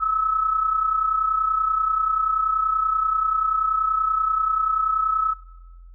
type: tone pair together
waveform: sine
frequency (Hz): 1269.6 / 1300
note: D#6 / E6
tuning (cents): +35 / -24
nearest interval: unison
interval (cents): 41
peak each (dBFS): -26 / -20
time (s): 0-5.34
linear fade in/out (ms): 20
effects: noise-tail reverb RT60 1.0 s tail -17 dB re dry + added 43 Hz sine -41 dBFS peak until 5.94 s